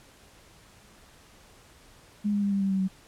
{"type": "tone with pitch steps", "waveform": "sine", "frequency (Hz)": [206.9, 203.8, 200.8, 197.79, 194.84, 191.93, 189.07], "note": ["G#3", "G#3", "G3", "G3", "G3", "G3", "F#3"], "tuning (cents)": [-6, -32, 42, 16, -10, -36, 38], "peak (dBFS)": -23, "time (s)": [2.24, 2.884], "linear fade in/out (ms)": 20, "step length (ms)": 92, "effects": ["pink hiss -55 dBFS RMS until 3.07 s", "low-pass 11000 Hz 12 dB/octave"]}